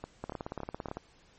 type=two click trains; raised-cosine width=1 ms; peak=-22 / -24 dBFS; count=14 / 4; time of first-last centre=0.24-0.97 / 0.04-0.885 s; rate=17.8 / 3.55 Hz; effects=pink hiss -62 dBFS RMS until 1.38 s + MP3 32 kbps